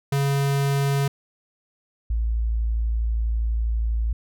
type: tone pair in turn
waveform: square / sine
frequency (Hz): 139.5 / 56.15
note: C#3 / A1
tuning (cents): +11 / +36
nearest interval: octave + major third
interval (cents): 1575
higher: first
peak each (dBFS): -20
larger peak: neither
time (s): 0.12-1.08 / 2.1-4.13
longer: second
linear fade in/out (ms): 5
effects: none